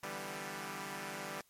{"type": "chord", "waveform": "5% pulse", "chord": "E minor seventh", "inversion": "third", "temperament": "equal", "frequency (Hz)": [146.83, 164.81, 196, 246.9], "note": ["D3", "E3", "G3", "B3"], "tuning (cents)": [0, 0, 0, 0], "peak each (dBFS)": [-36, -37, -32, -37], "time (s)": [0.03, 1.41], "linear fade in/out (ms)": 2, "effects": ["white hiss -70 dBFS RMS until 1.49 s", "MP3 64 kbps"]}